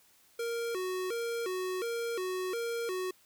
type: tone with vibrato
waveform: square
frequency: 415.3 Hz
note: G#4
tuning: in tune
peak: -33 dBFS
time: 0.39-3.11 s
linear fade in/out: 5 ms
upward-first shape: square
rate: 1.4 Hz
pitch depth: 200 cents each way
effects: white hiss -64 dBFS RMS until 3.25 s